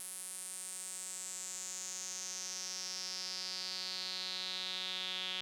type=tone with band-pass filter sweep; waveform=sawtooth; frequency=185.3 Hz; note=F#3; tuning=3 cents sharp; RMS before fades=-42 dBFS; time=0-5.41 s; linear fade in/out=0 ms; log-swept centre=10000 to 3300 Hz; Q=5.3; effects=none